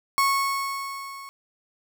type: tone with level ramp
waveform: 35% pulse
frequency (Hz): 1101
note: C#6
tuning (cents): -12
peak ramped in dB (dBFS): -16 to -37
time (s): 0.18-1.29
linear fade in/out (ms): 0
effects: none